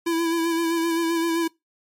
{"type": "tone with vibrato", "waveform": "square", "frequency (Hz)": 332.8, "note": "E4", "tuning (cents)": 17, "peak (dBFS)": -21, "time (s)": [0.06, 1.48], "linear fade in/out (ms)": 10, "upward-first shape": "sine", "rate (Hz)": 7.7, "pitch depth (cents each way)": 31, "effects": ["noise-tail reverb RT60 0.2 s tail -24 dB re dry", "MP3 64 kbps"]}